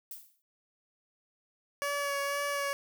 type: noise with exponential decay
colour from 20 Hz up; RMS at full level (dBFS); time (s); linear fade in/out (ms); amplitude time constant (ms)
violet; -40; 0.11-0.42; 1; 66
type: tone with vibrato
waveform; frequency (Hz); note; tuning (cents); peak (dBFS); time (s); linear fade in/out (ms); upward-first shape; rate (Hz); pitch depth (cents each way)
15% pulse; 567; C#5; +39; -24; 1.82-2.73; 0; sine; 2; 17
effects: none